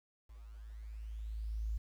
sine tone with level ramp, 54.2 Hz, A1, 25 cents flat, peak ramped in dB -50 to -33 dBFS, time 0.29-1.78 s, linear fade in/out 10 ms, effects 11-bit

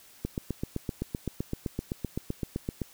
click train, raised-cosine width 3 ms, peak -17 dBFS, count 21, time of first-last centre 0.25-2.817 s, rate 7.79 Hz, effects white hiss -55 dBFS RMS until 2.93 s

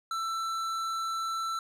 triangle tone with tanh clipping, 1333 Hz, E6, 19 cents sharp, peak -32 dBFS, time 0.11-1.59 s, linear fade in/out 2 ms, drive 18 dB, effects none

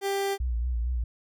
30% pulse tone, 395.1 Hz, G4, 14 cents sharp, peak -23 dBFS, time 0.01-0.38 s, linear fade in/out 50 ms
sine tone with vibrato, 60 Hz, B1, 49 cents flat, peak -25 dBFS, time 0.4-1.04 s, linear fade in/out 5 ms, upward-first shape sine, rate 4.4 Hz, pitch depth 81 cents each way
effects none

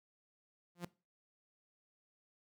sawtooth tone with exponential growth, 174.61 Hz, F3, in tune, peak -33 dBFS, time 0.75-0.85 s, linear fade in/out 5 ms, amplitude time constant 21 ms, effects noise-tail reverb RT60 0.3 s tail -20 dB re dry

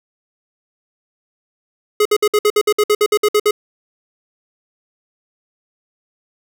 square tone bursts, 420.3 Hz, G#4, 21 cents sharp, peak -11 dBFS, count 14, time 2-3.51 s, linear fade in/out 5 ms, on 54 ms, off 58 ms, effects none

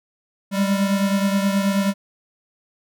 square beating tone pair, 196 / 205.4 Hz, G3 / G#3, 0 / -19 cents, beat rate 9.4 Hz, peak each -19 / -25 dBFS, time 0.51-1.94 s, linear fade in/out 50 ms, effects none

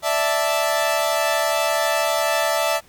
sawtooth chord, D suspended second, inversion none, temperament equal, 587.3 / 659.3 / 880 Hz, D5 / E5 / A5, 0 / 0 / 0 cents, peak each -20 / -17 / -21 dBFS, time 0.02-2.81 s, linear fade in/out 50 ms, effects pink hiss -52 dBFS RMS until 2.88 s

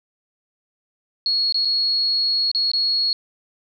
sine tone with dropouts, 4328 Hz, C#8, 42 cents flat, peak -17 dBFS, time 1.26-3.13 s, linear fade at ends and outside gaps 1 ms, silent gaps 1.524-1.544 / 1.649-1.654 / 2.515-2.548 / 2.716-2.735 s, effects none

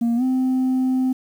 sine tone with pitch glide, 234.1 to 258.3 Hz, A#3 to C4, +8 to -22 cents, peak -14 dBFS, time 0.01-1.13 s, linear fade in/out 10 ms, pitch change +170 cents, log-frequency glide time 0.16-0.23 s, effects tanh soft clip ceiling -16 dBFS + 8-bit

